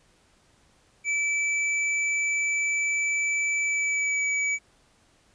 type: tone with pitch glide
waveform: square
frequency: 2312 to 2285 Hz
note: D7 to D7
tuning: -28 to -48 cents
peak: -24 dBFS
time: 1.04-4.59 s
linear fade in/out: 50 ms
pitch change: -20 cents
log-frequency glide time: 3.61-4.25 s
effects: pink hiss -62 dBFS RMS until 5.34 s + resampled to 22050 Hz